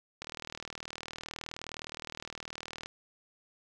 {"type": "click train", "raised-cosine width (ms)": 0.2, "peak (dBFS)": -22, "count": 105, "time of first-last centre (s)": [0.22, 2.86], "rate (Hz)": 39.4, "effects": []}